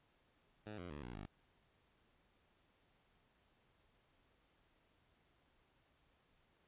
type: tone with pitch steps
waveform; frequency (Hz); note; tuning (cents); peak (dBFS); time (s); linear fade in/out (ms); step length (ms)
10% pulse; 106.1 / 88.19 / 73.31 / 60.94 / 50.65; G#2 / F2 / D2 / B1 / G#1; +38 / +17 / -3 / -22 / -43; -39; 0.66-1.26; 5; 120
effects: pink hiss -75 dBFS RMS until 6.67 s + resampled to 8000 Hz